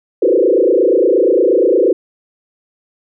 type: tone with frequency modulation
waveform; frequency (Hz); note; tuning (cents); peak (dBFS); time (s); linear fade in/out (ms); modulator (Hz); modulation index
sine; 429; A4; -44; -8; 0.22-1.93; 5; 28.5; 3.3
effects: none